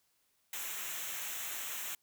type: noise with comb filter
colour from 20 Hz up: white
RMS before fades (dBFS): -40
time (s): 0.53-1.95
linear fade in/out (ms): 2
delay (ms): 0.21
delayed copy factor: -0.7
effects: white hiss -75 dBFS RMS until 2.02 s